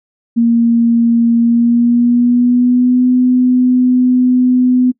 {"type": "tone with pitch glide", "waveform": "sine", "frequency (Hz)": [233.1, 251.3], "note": ["A#3", "B3"], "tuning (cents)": [0, 30], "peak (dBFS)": -7, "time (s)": [0.36, 4.92], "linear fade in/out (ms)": 20, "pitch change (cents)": 130, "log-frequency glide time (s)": [1.38, 3.07], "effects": ["noise-tail reverb RT60 0.1 s tail -22 dB re dry"]}